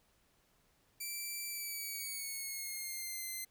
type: tone with pitch glide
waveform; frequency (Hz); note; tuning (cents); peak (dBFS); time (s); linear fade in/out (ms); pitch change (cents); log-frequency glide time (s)
5% pulse; 2335 to 2068; D7 to C7; -11 to -21; -30; 1-3.45; 10; -210; 1.48-3.27
effects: pink hiss -72 dBFS RMS until 3.5 s